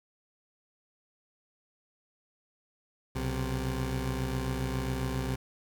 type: tone pair together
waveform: 20% pulse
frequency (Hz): 61.74 / 130.82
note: B1 / C3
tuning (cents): 0 / 0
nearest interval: octave + minor second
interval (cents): 1300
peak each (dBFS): -28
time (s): 3.15-5.36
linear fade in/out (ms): 10
effects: 10-bit